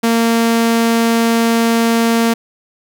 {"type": "tone", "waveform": "sawtooth", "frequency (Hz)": 230, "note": "A#3", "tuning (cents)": -23, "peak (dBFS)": -7, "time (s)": [0.03, 2.34], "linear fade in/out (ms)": 10, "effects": []}